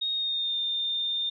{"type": "tone with pitch glide", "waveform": "sine", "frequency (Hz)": [3729, 3619], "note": ["A#7", "A7"], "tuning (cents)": [0, 48], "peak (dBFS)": -26, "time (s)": [0.01, 1.3], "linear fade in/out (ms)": 10, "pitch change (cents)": -52, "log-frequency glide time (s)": [0.12, 0.57], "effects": []}